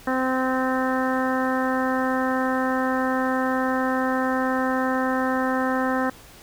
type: harmonic tone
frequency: 259.2 Hz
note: C4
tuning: 16 cents flat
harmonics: 1 / 2 / 3 / 4 / 5 / 6 / 7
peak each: -24 / -27 / -29 / -30 / -31 / -32 / -32 dBFS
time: 0.07-6.1 s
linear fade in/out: 5 ms
effects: pink hiss -47 dBFS RMS until 6.42 s